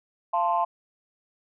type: chord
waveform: sine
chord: F major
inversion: none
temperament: equal with one note detuned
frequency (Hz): 688.4 / 880 / 1046.5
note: F5 / A5 / C6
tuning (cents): -25 / 0 / 0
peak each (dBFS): -25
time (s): 0.33-0.65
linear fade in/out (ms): 10
effects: tanh soft clip ceiling -13 dBFS